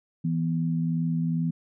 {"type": "tone pair together", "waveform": "sine", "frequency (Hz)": [164.51, 246.9], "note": ["E3", "B3"], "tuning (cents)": [-3, 0], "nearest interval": "perfect fifth", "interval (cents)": 703, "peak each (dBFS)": [-24, -30], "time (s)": [0.24, 1.51], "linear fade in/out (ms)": 10, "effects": []}